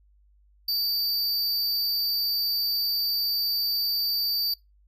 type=tone with amplitude modulation; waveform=square; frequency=4638 Hz; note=D8; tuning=22 cents flat; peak=-22 dBFS; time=0.68-4.54 s; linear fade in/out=5 ms; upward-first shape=sine; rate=297 Hz; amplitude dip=50%; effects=noise-tail reverb RT60 0.2 s tail -23 dB re dry + added 50 Hz sine -57 dBFS peak until 4.87 s